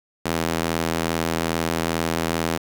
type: tone with high-pass filter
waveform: sawtooth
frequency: 82.41 Hz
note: E2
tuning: in tune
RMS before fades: -24 dBFS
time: 0.25-2.58 s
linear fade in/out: 10 ms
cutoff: 220 Hz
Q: 0.65
effects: 7-bit